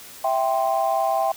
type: chord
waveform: sine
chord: C major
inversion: first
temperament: equal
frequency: 659.3 / 784 / 1046.5 Hz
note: E5 / G5 / C6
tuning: 0 / 0 / 0 cents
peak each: -22 / -21 / -27 dBFS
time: 0.24-1.32 s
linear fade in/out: 5 ms
effects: tanh soft clip ceiling -10 dBFS + white hiss -42 dBFS RMS until 1.36 s